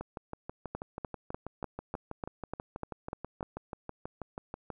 two click trains, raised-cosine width 1 ms, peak -24 / -21 dBFS, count 30 / 10, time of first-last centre 0.01-4.703 / 0.75-3.429 s, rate 6.18 / 3.36 Hz, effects none

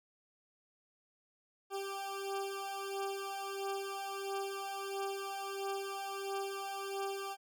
20% pulse beating tone pair, 392 / 393.5 Hz, G4 / G4, 0 / +7 cents, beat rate 1.5 Hz, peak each -37 / -35 dBFS, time 1.7-7.37 s, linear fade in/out 50 ms, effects none

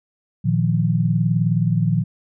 sine chord, Bb suspended fourth, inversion none, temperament just, 116.54 / 155.39 / 174.81 Hz, Bb2 / Eb3 / F3, 0 / -2 / +2 cents, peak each -20 dBFS, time 0.44-2.04 s, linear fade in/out 20 ms, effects none

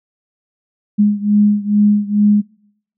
sine beating tone pair, 206.5 / 208.8 Hz, G#3 / G#3, -10 / +10 cents, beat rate 2.3 Hz, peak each -12 / -14 dBFS, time 0.98-2.42 s, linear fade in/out 20 ms, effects noise-tail reverb RT60 0.8 s tail -26 dB re dry

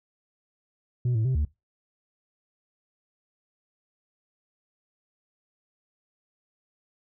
sine tone with pitch steps, 123.2 / 110.6 / 130.1 / 74.2 Hz, B2 / A2 / C3 / D2, -4 / +9 / -9 / +18 cents, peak -19 dBFS, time 1.05-1.45 s, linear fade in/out 5 ms, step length 100 ms, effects noise-tail reverb RT60 0.2 s tail -21 dB re dry + tanh soft clip ceiling -21 dBFS

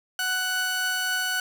sawtooth tone pair together, 744 / 1484.3 Hz, F#5 / F#6, +9 / +5 cents, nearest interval octave, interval 1196 cents, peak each -31 / -21 dBFS, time 0.19-1.4 s, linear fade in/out 2 ms, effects none

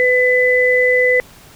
sine tone pair together, 501 / 2004 Hz, B4 / B6, +25 / +25 cents, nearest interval 2 octaves, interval 2400 cents, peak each -13 dBFS, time 0-1.2 s, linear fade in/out 0 ms, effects pink hiss -43 dBFS RMS until 1.55 s

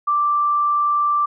sine tone, 1174.7 Hz, D6, in tune, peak -15 dBFS, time 0.07-1.26 s, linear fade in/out 10 ms, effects none

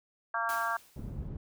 harmonic tone, 229.4 Hz, A#3, 28 cents flat, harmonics 3 / 4 / 5 / 6 / 7, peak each -37 / -36 / -34 / -36 / -35 dBFS, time 0.34-0.77 s, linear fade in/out 5 ms
white noise with exponential decay, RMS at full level -41 dBFS, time 0.49-1.28 s, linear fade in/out 1 ms, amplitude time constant 170 ms
white low-pass noise, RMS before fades -39 dBFS, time 0.96-1.37 s, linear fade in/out 5 ms, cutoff 140 Hz, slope 12 dB/octave
effects none

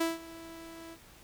sawtooth tone with ADSR envelope, 329.6 Hz, E4, in tune, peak -22 dBFS, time 0-0.98 s, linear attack 9 ms, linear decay 170 ms, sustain -19 dB, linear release 58 ms, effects pink hiss -56 dBFS RMS until 1.23 s

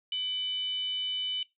sine tone with frequency modulation, 3000 Hz, F#7, 23 cents sharp, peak -29 dBFS, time 0.12-1.43 s, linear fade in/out 2 ms, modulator 683 Hz, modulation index 0.3, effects noise-tail reverb RT60 0.2 s tail -21 dB re dry

